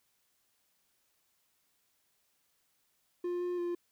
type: tone with pitch steps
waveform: triangle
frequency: 352.8 / 355.3 / 348.7 Hz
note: F4 / F4 / F4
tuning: +18 / +30 / -3 cents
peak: -30 dBFS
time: 3.24-3.75 s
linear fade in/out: 5 ms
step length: 170 ms
effects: white hiss -75 dBFS RMS until 3.91 s